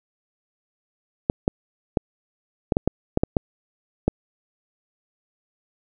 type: clicks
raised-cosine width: 2 ms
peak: -4 dBFS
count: 10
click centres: 1.299 / 1.479 / 1.972 / 2.722 / 2.769 / 2.876 / 3.174 / 3.235 / 3.368 / 4.08 s
effects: none